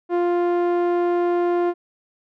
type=tone with low-pass filter; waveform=sawtooth; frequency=349.8 Hz; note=F4; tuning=3 cents sharp; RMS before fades=-20 dBFS; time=0.09-1.74 s; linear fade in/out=50 ms; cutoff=1000 Hz; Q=0.58; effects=none